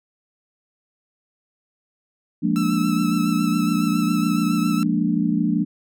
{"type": "chord", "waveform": "sine", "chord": "Bb dominant seventh", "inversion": "second", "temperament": "equal", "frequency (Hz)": [174.61, 207.7, 233.1, 293.7], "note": ["F3", "Ab3", "Bb3", "D4"], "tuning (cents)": [0, 0, 0, 0], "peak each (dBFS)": -23, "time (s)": [2.42, 5.65], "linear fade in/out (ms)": 20}
{"type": "tone with vibrato", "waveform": "sawtooth", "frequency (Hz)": 1318.5, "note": "E6", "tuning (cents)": 0, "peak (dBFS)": -25, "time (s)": [2.56, 4.83], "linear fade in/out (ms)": 0, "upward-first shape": "sine", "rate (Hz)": 7.2, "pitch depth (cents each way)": 28}
{"effects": []}